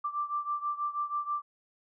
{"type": "beating tone pair", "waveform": "sine", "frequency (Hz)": [1174.7, 1180.9], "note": ["D6", "D6"], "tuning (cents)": [0, 9], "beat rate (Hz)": 6.2, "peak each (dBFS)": [-32, -35], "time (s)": [0.04, 1.42], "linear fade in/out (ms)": 10, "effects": []}